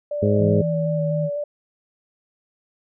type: tone with vibrato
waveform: sine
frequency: 582 Hz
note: D5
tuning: 16 cents flat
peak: -23 dBFS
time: 0.11-1.44 s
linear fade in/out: 5 ms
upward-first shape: square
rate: 4 Hz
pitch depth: 14 cents each way
type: harmonic tone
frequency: 103.83 Hz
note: G#2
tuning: in tune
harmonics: 1 / 2 / 3 / 4 / 5 / 6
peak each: -20 / -21 / -29 / -21 / -27 / -34 dBFS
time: 0.22-0.62 s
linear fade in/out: 10 ms
type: tone with pitch glide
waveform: sine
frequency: 163.9 to 157.31 Hz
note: E3 to D#3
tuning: -10 to +19 cents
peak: -21 dBFS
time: 0.38-1.3 s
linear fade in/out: 50 ms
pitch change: -71 cents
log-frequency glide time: 0.65-1.07 s
effects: none